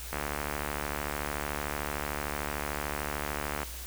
click train, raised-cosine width 0.5 ms, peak -17 dBFS, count 258, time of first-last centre 0.13-3.631 s, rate 73.4 Hz, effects added 60 Hz sine -41 dBFS peak until 3.86 s + white hiss -43 dBFS RMS until 3.86 s

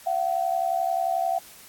sine tone pair together, 684 / 755.3 Hz, F5 / F#5, -36 / +35 cents, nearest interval major second, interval 171 cents, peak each -25 dBFS, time 0.06-1.39 s, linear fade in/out 10 ms, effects white hiss -48 dBFS RMS until 1.68 s + AAC 64 kbps

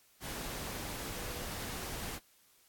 sine tone in noise, 490 Hz, B4, 14 cents flat, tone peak -51 dBFS, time 1.13-1.46 s, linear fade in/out 50 ms, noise pink, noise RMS -41 dBFS, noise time 0.2-2.2 s, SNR -13 dB, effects white hiss -66 dBFS RMS until 2.68 s + AAC 64 kbps

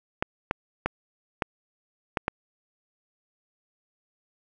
clicks, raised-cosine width 0.5 ms, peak -9 dBFS, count 6, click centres 0.225 / 0.511 / 0.86 / 1.422 / 2.172 / 2.281 s, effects none

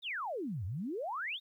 sine exponential two-way sweep, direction down then up, 3858 to 84.9 to 3858 Hz, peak -35 dBFS, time 0.02-1.4 s, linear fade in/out 50 ms, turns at 0.65 s, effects 12-bit

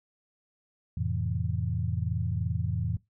sine chord, F major seventh, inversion none, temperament equal, 87.31 / 110 / 130.81 / 164.81 Hz, F2 / A2 / C3 / E3, 0 / 0 / 0 / 0 cents, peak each -31 / -31 / -35 / -35 dBFS, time 0.97-2.97 s, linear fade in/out 5 ms, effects noise-tail reverb RT60 0.2 s tail -21 dB re dry

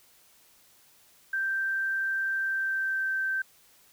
sine tone with pitch glide, 1568 to 1555.4 Hz, G6 to G6, 0 to -14 cents, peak -26 dBFS, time 1.33-3.42 s, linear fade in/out 5 ms, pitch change -14 cents, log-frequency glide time 2.4-3.09 s, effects white hiss -60 dBFS RMS until 3.92 s

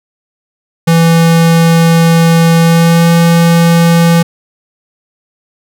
square tone with pitch glide, 166 to 168.32 Hz, E3 to E3, +12 to +36 cents, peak -5 dBFS, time 0.87-4.23 s, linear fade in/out 10 ms, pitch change +24 cents, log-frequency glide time 2.59-3.1 s, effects none

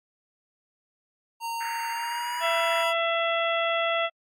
square tone with pitch glide, 923 to 972.3 Hz, A#5 to B5, -17 to -27 cents, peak -30 dBFS, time 1.4-2.94 s, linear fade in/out 50 ms, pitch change +90 cents, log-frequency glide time 1.9-2.42 s
white band-pass noise, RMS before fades -38 dBFS, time 1.6-2.84 s, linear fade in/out 10 ms, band 1400 to 2100 Hz, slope 48 dB/octave
harmonic tone, 669 Hz, E5, 25 cents sharp, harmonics 1 / 2 / 3 / 4 / 5, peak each -26 / -29 / -31 / -32 / -33 dBFS, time 2.4-4.1 s, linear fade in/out 50 ms
effects AAC 64 kbps

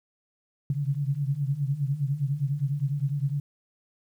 sine tone cluster, 132 / 137.1 / 146.9 Hz, C3 / C#3 / D3, +16 / -19 / +1 cents, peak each -34 / -28 / -28 dBFS, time 0.7-3.4 s, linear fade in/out 2 ms, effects 10-bit

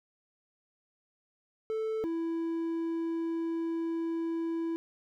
triangle tone pair in turn, 440 / 330.8 Hz, A4 / E4, 0 / +6 cents, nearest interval perfect fourth, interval 494 cents, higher first, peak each -28 dBFS, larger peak neither, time 1.7-2.04 / 2.04-4.76 s, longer second, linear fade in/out 0 ms, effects none

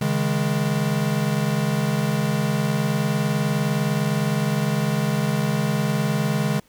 square chord, C# suspended second, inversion none, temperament equal with one note detuned, 138.59 / 158.28 / 207.7 Hz, C#3 / D#3 / G#3, 0 / +30 / 0 cents, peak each -25 dBFS, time 0.01-6.6 s, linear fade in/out 5 ms, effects pink hiss -58 dBFS RMS until 6.68 s

